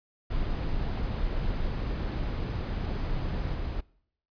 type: noise with level steps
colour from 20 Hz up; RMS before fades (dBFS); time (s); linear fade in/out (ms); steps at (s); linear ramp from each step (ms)
brown; -30 / -32; 0.3-3.81; 10; 3.53; 20
effects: noise-tail reverb RT60 0.7 s tail -24 dB re dry + resampled to 11025 Hz